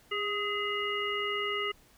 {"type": "harmonic tone with a mistuned harmonic", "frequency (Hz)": 408.7, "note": "G#4", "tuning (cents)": -28, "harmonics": [1, 3, 5, 7], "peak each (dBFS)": [-35, -35, -35, -35], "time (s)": [0.11, 1.72], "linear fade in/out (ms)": 10, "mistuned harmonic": 3, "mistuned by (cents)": 46, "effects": ["pink hiss -61 dBFS RMS until 1.97 s"]}